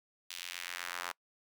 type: tone with high-pass filter sweep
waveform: sawtooth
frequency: 88 Hz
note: F2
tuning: 14 cents sharp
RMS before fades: -42 dBFS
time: 0.3-1.12 s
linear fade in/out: 5 ms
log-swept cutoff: 3300 to 1100 Hz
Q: 1.4
effects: noise-tail reverb RT60 0.1 s tail -26 dB re dry